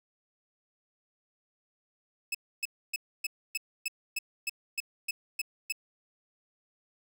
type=tone bursts; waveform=sawtooth; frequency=2600 Hz; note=E7; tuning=24 cents flat; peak=-26 dBFS; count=12; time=2.32-5.724 s; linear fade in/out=5 ms; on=27 ms; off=280 ms; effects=none